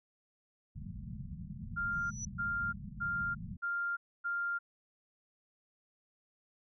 white low-pass noise, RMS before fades -44 dBFS, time 0.75-3.57 s, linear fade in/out 10 ms, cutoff 220 Hz, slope 96 dB/octave
sine tone bursts, 1396.9 Hz, F6, in tune, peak -32 dBFS, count 5, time 1.76-4.59 s, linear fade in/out 20 ms, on 350 ms, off 270 ms
sine tone with exponential growth, 5920 Hz, F#8, in tune, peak -36 dBFS, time 1.92-2.25 s, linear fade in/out 2 ms, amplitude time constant 70 ms
effects none

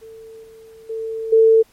sine tone with level steps, 446.8 Hz, A4, 27 cents sharp, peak -36 / -40 / -23 / -8 dBFS, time 0.01-1.63 s, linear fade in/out 20 ms, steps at 0.43 / 0.89 / 1.32 s, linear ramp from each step 10 ms, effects pink hiss -55 dBFS RMS until 1.72 s + MP3 64 kbps

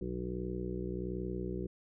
harmonic tone, 61.3 Hz, B1, 12 cents flat, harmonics 1 / 2 / 3 / 5 / 6 / 7 / 8, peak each -42 / -45 / -40 / -44 / -40 / -47 / -49 dBFS, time 0.01-1.67 s, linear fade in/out 5 ms, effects none

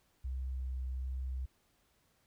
sine tone with vibrato, 64.5 Hz, C2, 24 cents flat, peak -35 dBFS, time 0.24-1.46 s, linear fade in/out 10 ms, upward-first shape triangle, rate 1.3 Hz, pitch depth 10 cents each way, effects pink hiss -73 dBFS RMS until 2.26 s

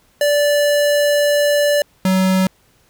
square tone pair in turn, 583 / 188.03 Hz, D5 / F#3, -13 / +28 cents, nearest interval octave + minor sixth, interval 1959 cents, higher first, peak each -13 dBFS, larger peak neither, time 0.21-1.82 / 2.05-2.47 s, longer first, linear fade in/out 2 ms, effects pink hiss -56 dBFS RMS until 2.89 s

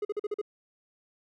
triangle tone bursts, 416.4 Hz, G#4, 5 cents sharp, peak -26 dBFS, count 6, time 0.02-0.415 s, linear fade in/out 5 ms, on 30 ms, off 43 ms, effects none

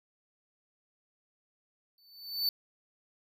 square tone with exponential growth, 4515 Hz, C#8, 31 cents sharp, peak -25 dBFS, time 1.98-2.49 s, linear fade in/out 1 ms, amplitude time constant 110 ms, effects none

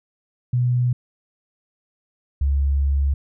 sine tone pair in turn, 123.47 / 69.66 Hz, B2 / C#2, 0 / +9 cents, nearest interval minor seventh, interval 991 cents, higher first, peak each -16 dBFS, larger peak neither, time 0.53-0.93 / 2.41-3.14 s, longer second, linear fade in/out 5 ms, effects none

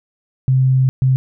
sine tone bursts at uneven times, 130.81 Hz, C3, in tune, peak -10 dBFS, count 2, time 0.48-0.89 / 1.02-1.16 s, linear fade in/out 0 ms, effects none

